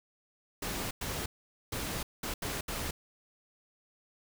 pink noise bursts at uneven times, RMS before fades -36 dBFS, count 6, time 0.62-0.91 / 1.01-1.26 / 1.72-2.03 / 2.23-2.34 / 2.42-2.61 / 2.68-2.91 s, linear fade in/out 5 ms, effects none

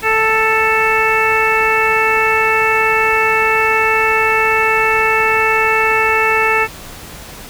harmonic tone, 441.1 Hz, A4, 4 cents sharp, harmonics 1 / 2 / 3 / 4 / 5 / 6, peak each -18 / -18 / -18 / -18 / -18 / -18 dBFS, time 0.02-6.68 s, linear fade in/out 50 ms, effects pink hiss -33 dBFS RMS until 7.49 s

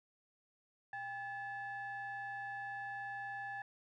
triangle ring-modulated tone, 460.4 Hz, A#4, 22 cents flat, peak -36 dBFS, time 0.93-3.62 s, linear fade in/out 2 ms, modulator 1260 Hz, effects none

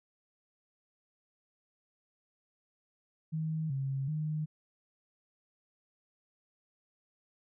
sine tone with pitch steps, 158.2 / 135.7 / 153.9 Hz, D#3 / C#3 / D#3, +29 / -36 / -19 cents, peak -31 dBFS, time 3.32-4.46 s, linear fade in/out 20 ms, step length 380 ms, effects none

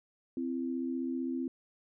sine tone pair together, 259.7 / 335.2 Hz, C4 / E4, -13 / +29 cents, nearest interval major third, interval 442 cents, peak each -33 / -37 dBFS, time 0.37-1.48 s, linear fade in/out 2 ms, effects none

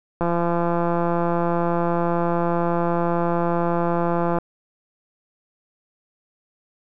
click train, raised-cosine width 1 ms, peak -9 dBFS, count 715, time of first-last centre 0.21-4.385 s, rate 171 Hz, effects none

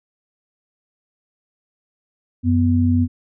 sine tone pair together, 92.5 / 246.9 Hz, F#2 / B3, 0 / 0 cents, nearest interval octave + perfect fourth, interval 1700 cents, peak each -16 dBFS, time 2.43-3.08 s, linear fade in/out 50 ms, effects none

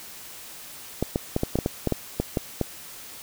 clicks, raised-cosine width 2 ms, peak -9 dBFS, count 12, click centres 1.026 / 1.159 / 1.364 / 1.434 / 1.556 / 1.588 / 1.661 / 1.873 / 1.923 / 2.2 / 2.372 / 2.613 s, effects white hiss -42 dBFS RMS until 3.22 s

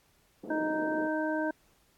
white band-pass noise, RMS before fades -41 dBFS, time 0.43-1.08 s, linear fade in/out 10 ms, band 190 to 470 Hz, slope 24 dB/octave
harmonic tone, 311.1 Hz, D#4, in tune, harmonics 1 / 2 / 3 / 5, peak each -31 / -33 / -37 / -36 dBFS, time 0.5-1.51 s, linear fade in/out 5 ms
effects pink hiss -67 dBFS RMS until 1.97 s + AAC 64 kbps

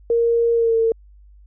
sine tone with pitch glide, 466.2 to 452.7 Hz, A#4 to A4, 0 to +49 cents, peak -14 dBFS, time 0.1-0.92 s, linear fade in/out 2 ms, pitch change -51 cents, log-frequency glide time 0.54-0.76 s, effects added 50 Hz sine -44 dBFS peak until 1.46 s

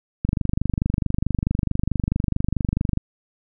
click train, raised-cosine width 5 ms, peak -8 dBFS, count 68, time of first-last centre 0.25-2.974 s, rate 24.6 Hz, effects none

